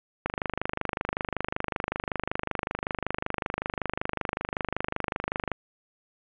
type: click train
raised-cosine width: 0.5 ms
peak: -12 dBFS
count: 134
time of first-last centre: 0.26-5.517 s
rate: 25.3 Hz
effects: resampled to 8000 Hz + 9-bit